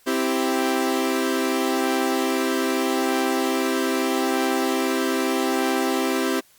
sawtooth chord, C major, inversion none, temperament equal, 261.6 / 329.6 / 392 Hz, C4 / E4 / G4, 0 / 0 / 0 cents, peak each -20 / -22 / -21 dBFS, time 0.06-6.41 s, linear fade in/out 20 ms, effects white hiss -56 dBFS RMS until 6.58 s + Opus 48 kbps

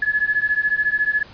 sine beating tone pair, 1700 / 1714 Hz, G#6 / A6, +40 / -46 cents, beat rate 14 Hz, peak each -20 dBFS, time 0.02-1.23 s, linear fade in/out 5 ms, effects pink hiss -44 dBFS RMS until 1.33 s + resampled to 11025 Hz

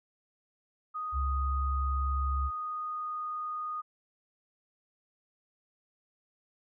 sine tone with pitch glide, 1244.5 to 1234.5 Hz, D#6 to D#6, 0 to -14 cents, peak -33 dBFS, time 0.94-3.82 s, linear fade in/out 20 ms, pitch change -14 cents, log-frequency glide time 2.06-3.22 s
sine tone, 69.3 Hz, C#2, in tune, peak -28 dBFS, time 1.12-2.51 s, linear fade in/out 50 ms
effects none

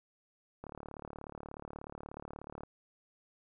click train, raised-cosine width 1 ms, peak -30 dBFS, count 74, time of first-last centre 0.64-2.635 s, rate 36.6 Hz, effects none

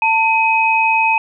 sine tone pair together, 894.9 / 2527 Hz, A5 / D#7, +29 / +26 cents, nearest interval octave + tritone, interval 1797 cents, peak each -14 dBFS, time 0.02-1.18 s, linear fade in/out 2 ms, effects none

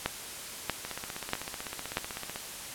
two click trains, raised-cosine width 0.3 ms, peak -20 / -11 dBFS, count 25 / 4, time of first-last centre 0.85-2.359 / 0.06-1.971 s, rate 15.9 / 1.57 Hz, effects white hiss -41 dBFS RMS until 2.74 s + low-pass 12000 Hz 12 dB/octave

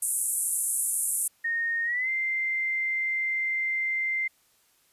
white band-pass noise, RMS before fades -28 dBFS, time 0.02-1.28 s, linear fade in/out 5 ms, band 8400 to 11000 Hz, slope 48 dB/octave
sine tone with pitch glide, 1849 to 2087 Hz, A#6 to C7, -15 to -5 cents, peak -25 dBFS, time 1.44-4.28 s, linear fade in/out 10 ms, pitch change +210 cents, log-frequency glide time 1.84-2.09 s
effects white hiss -65 dBFS RMS until 4.92 s + resampled to 32000 Hz

